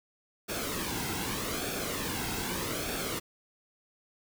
pink noise with flanger, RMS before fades -34 dBFS, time 0.48-3.2 s, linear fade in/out 20 ms, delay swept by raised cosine 1 to 1.72 ms, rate 0.82 Hz, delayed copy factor -0.6, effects none

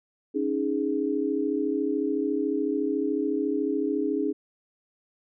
sine chord, C# suspended second, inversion none, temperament equal, 277.2 / 311.1 / 415.3 Hz, C#4 / D#4 / G#4, 0 / 0 / 0 cents, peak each -28 / -28 / -28 dBFS, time 0.34-4.33 s, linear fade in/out 20 ms, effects none

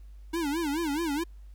square tone with vibrato, 310 Hz, D#4, 6 cents flat, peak -28 dBFS, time 0.33-1.24 s, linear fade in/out 10 ms, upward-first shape sine, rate 4.7 Hz, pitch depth 180 cents each way, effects added 50 Hz sine -44 dBFS peak until 1.54 s + pink hiss -70 dBFS RMS until 1.54 s

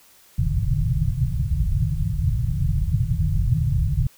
white low-pass noise, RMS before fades -21 dBFS, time 0.38-4.07 s, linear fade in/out 5 ms, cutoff 160 Hz, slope 96 dB/octave, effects white hiss -53 dBFS RMS until 4.17 s

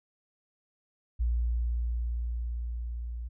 sine tone with level ramp, 58.8 Hz, A#1, 16 cents sharp, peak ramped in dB -24 to -34 dBFS, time 1.19-3.29 s, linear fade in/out 20 ms, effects none

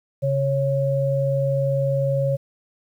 sine tone pair together, 137.3 / 550.5 Hz, C#3 / C#5, -16 / -12 cents, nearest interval 2 octaves, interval 2404 cents, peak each -21 dBFS, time 0.22-2.37 s, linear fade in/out 20 ms, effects 9-bit

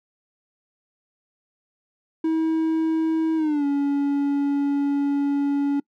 triangle tone with pitch glide, 321.2 to 282.9 Hz, E4 to C#4, -45 to +35 cents, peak -17 dBFS, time 2.24-5.8 s, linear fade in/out 5 ms, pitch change -220 cents, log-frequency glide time 3.36-3.65 s, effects noise-tail reverb RT60 0.1 s tail -25 dB re dry

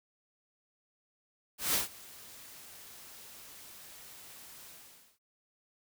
white noise with ADSR envelope, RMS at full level -28 dBFS, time 1.58-5.19 s, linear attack 160 ms, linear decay 140 ms, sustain -23 dB, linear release 510 ms, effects none

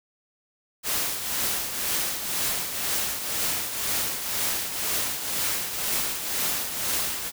white noise with tremolo, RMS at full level -25 dBFS, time 0.83-7.32 s, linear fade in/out 50 ms, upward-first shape triangle, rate 2 Hz, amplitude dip 60%, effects none

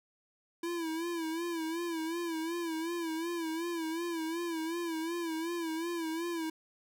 square tone with vibrato, 332 Hz, E4, 12 cents sharp, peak -34 dBFS, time 0.63-6.5 s, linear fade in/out 5 ms, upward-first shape sine, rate 2.7 Hz, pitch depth 75 cents each way, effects none

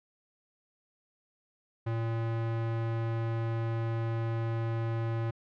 square tone, 114.3 Hz, A#2, 34 cents flat, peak -30 dBFS, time 1.86-5.31 s, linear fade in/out 10 ms, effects low-pass 2000 Hz 12 dB/octave

